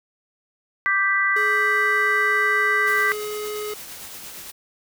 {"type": "chord", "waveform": "sine", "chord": "G major", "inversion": "second", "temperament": "equal", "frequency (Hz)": [1174.7, 1568, 1975.5], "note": ["D6", "G6", "B6"], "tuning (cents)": [0, 0, 0], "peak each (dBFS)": [-24, -22, -20], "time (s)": [0.86, 3.12], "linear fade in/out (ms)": 0}
{"type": "tone", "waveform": "square", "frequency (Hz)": 421.8, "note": "G#4", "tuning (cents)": 27, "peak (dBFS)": -28, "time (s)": [1.36, 3.74], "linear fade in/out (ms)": 5}
{"type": "noise with tremolo", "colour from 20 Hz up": "white", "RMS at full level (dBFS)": -36, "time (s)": [2.86, 4.52], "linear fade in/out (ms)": 20, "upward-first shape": "triangle", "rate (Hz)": 8.7, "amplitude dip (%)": 35}
{"effects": []}